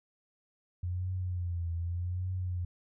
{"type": "tone with vibrato", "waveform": "sine", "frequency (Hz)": 88.3, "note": "F2", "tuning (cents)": 20, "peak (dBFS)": -31, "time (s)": [0.83, 2.65], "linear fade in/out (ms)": 5, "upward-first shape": "triangle", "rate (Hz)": 0.84, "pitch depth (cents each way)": 90, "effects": []}